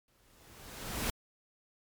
pink noise with exponential growth, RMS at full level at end -32 dBFS, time 0.08-1.1 s, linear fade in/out 1 ms, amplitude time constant 220 ms, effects MP3 96 kbps

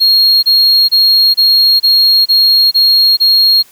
triangle tone bursts, 4267 Hz, C8, 33 cents sharp, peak -4 dBFS, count 8, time 0-3.629 s, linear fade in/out 20 ms, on 430 ms, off 27 ms, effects white hiss -44 dBFS RMS until 3.71 s

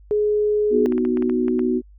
sine tone, 419.8 Hz, G#4, 19 cents sharp, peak -16 dBFS, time 0.11-0.86 s, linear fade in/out 0 ms
sine chord, B major, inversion none, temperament equal, 246.9 / 311.1 / 370 Hz, B3 / D#4 / F#4, 0 / 0 / 0 cents, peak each -20 / -26 / -21 dBFS, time 0.7-1.82 s, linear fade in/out 50 ms
clicks, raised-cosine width 0.5 ms, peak -20 dBFS, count 9, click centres 0.859 / 0.923 / 0.98 / 1.051 / 1.172 / 1.224 / 1.297 / 1.482 / 1.593 s
effects added 50 Hz sine -44 dBFS peak until 1.98 s

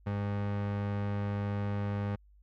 30% pulse tone, 101.6 Hz, G#2, 38 cents flat, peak -28 dBFS, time 0.06-2.16 s, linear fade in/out 10 ms, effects added 50 Hz sine -57 dBFS peak until 2.42 s + low-pass 2000 Hz 12 dB/octave

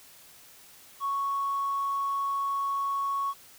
triangle tone, 1108.7 Hz, C#6, in tune, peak -23 dBFS, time 1-3.34 s, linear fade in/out 50 ms, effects tanh soft clip ceiling -24 dBFS + white hiss -53 dBFS RMS until 3.58 s

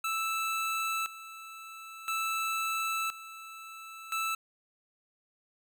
25% pulse tone with tremolo, 1318.5 Hz, E6, in tune, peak -26 dBFS, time 0.04-4.35 s, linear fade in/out 5 ms, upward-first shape square, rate 0.49 Hz, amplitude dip 80%, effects none

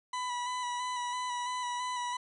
40% pulse tone with vibrato, 987.8 Hz, B5, in tune, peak -32 dBFS, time 0.13-2.17 s, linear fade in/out 5 ms, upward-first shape square, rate 3 Hz, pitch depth 20 cents each way, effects resampled to 22050 Hz

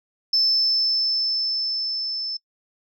sine tone with level ramp, 5274 Hz, E8, in tune, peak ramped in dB -15 to -26 dBFS, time 0.33-2.37 s, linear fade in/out 5 ms, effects noise-tail reverb RT60 0.1 s tail -23 dB re dry + tanh soft clip ceiling -11 dBFS

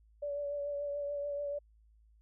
sine tone with vibrato, 575 Hz, D5, 37 cents flat, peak -34 dBFS, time 0.22-1.59 s, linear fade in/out 10 ms, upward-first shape triangle, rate 6.9 Hz, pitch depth 27 cents each way, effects added 54 Hz sine -61 dBFS peak until 2.21 s

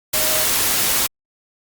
sine tone in noise, 622.3 Hz, D#5, in tune, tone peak -27 dBFS, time 0.14-0.45 s, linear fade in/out 10 ms, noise white, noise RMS -18 dBFS, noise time 0.13-1.07 s, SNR -12 dB, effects Opus 48 kbps

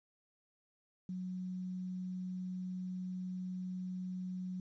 sine tone with quantisation, 183.7 Hz, F#3, 12 cents flat, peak -38 dBFS, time 1.09-4.6 s, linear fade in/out 2 ms, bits 11, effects resampled to 16000 Hz

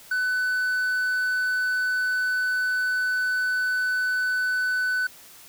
triangle tone, 1500 Hz, F#6, 23 cents sharp, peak -20 dBFS, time 0.11-5.07 s, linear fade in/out 5 ms, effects white hiss -48 dBFS RMS until 5.48 s

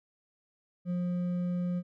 triangle tone with hard clipping, 177.6 Hz, F3, 29 cents sharp, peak -30 dBFS, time 0.85-1.83 s, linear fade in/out 50 ms, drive 8 dB, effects none

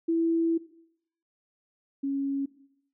sine tone pair in turn, 330.8 / 276.2 Hz, E4 / C#4, +6 / -6 cents, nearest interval minor third, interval 312 cents, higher first, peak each -22 / -26 dBFS, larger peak first, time 0.08-0.58 / 2.03-2.46 s, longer first, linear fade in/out 10 ms, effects noise-tail reverb RT60 0.7 s tail -17 dB re dry

